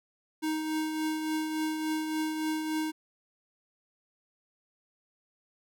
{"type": "tone with tremolo", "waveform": "square", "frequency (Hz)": 312.5, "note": "D#4", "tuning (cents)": 8, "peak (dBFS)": -28, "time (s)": [0.42, 2.92], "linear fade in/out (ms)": 20, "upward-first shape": "triangle", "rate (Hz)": 3.5, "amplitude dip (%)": 45, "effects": []}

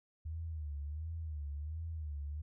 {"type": "tone with vibrato", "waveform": "sine", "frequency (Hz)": 76.8, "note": "D#2", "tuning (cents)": -22, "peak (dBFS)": -38, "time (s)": [0.25, 2.42], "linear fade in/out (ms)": 10, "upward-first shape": "sine", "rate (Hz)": 1.4, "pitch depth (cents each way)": 120, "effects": []}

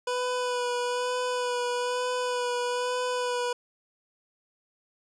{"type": "tone with vibrato", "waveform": "25% pulse", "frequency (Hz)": 493.9, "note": "B4", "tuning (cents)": 0, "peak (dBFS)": -23, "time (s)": [0.07, 3.53], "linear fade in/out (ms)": 5, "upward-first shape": "sine", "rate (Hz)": 1.1, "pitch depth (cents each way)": 19, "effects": ["resampled to 22050 Hz"]}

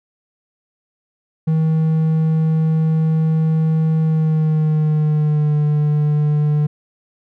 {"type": "tone with pitch glide", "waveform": "triangle", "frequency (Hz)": [159.1, 149.31], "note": ["D#3", "D3"], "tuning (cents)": [39, 29], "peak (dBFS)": -11, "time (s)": [1.47, 6.67], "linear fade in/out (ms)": 10, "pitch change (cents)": -110, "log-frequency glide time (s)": [4.01, 5.58], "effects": []}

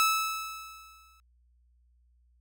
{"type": "tone with exponential decay", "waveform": "sawtooth", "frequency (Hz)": 1306, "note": "E6", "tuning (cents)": -17, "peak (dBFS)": -17, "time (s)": [0, 1.2], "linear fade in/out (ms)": 0, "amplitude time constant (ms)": 260, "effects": ["added 60 Hz sine -62 dBFS peak until 2.4 s"]}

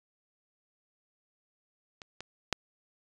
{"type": "clicks", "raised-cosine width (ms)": 0.2, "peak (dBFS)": [-27, -23, -9], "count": 3, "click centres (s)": [2.018, 2.206, 2.527], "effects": ["resampled to 22050 Hz"]}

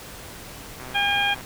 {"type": "click train", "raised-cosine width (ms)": 0.5, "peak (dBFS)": -25, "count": 79, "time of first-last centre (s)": [0.8, 1.409], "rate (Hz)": 128}
{"type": "harmonic tone", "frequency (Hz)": 808, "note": "G#5", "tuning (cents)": -48, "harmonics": [1, 2, 3, 4], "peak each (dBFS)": [-25, -25, -25, -25], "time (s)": [0.94, 1.35], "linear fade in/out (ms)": 20}
{"effects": ["pink hiss -40 dBFS RMS until 1.45 s"]}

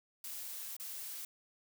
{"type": "noise with dropouts", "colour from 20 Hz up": "blue", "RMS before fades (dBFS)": -44, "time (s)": [0.24, 1.25], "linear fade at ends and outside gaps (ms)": 2, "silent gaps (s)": [0.766, 0.798], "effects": []}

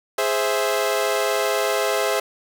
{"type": "chord", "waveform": "sawtooth", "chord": "Ab augmented", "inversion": "none", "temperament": "equal", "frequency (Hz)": [415.3, 523.3, 659.3], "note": ["Ab4", "C5", "E5"], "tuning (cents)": [0, 0, 0], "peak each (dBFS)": -20, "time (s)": [0.18, 2.2], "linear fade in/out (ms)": 5, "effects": []}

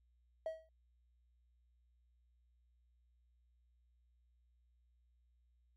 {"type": "tone with exponential decay", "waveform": "triangle", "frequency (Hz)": 642, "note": "E5", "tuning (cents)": -46, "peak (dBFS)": -32, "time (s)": [0.46, 0.69], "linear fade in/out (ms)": 2, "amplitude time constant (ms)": 50, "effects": ["tanh soft clip ceiling -32 dBFS", "added 60 Hz sine -70 dBFS peak until 5.76 s"]}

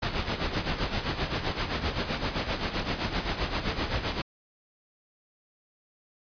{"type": "noise with tremolo", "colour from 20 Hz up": "pink", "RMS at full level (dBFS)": -27, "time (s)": [0.02, 4.22], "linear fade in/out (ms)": 10, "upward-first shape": "sine", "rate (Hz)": 7.7, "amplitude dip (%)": 65, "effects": ["resampled to 11025 Hz"]}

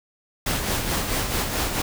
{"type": "noise with tremolo", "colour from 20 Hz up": "pink", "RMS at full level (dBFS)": -23, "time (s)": [0.46, 1.82], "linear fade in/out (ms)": 5, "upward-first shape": "sine", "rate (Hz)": 4.6, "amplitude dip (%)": 45, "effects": []}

